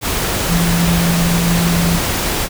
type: tone in noise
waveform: sine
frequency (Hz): 170.7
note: F3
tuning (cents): -39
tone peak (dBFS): -13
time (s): 0.47-2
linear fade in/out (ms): 50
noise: pink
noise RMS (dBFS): -18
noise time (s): 0.01-2.49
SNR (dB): +2
effects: none